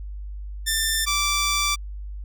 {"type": "tone pair in turn", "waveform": "10% pulse", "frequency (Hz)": [1783, 1167.5], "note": ["A6", "D6"], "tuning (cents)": [22, -11], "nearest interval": "perfect fifth", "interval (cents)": 733, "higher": "first", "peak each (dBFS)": -12, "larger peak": "neither", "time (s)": [[0.66, 1.06], [1.06, 1.76]], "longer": "second", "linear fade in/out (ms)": 20, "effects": ["added 50 Hz sine -31 dBFS peak until 2.24 s"]}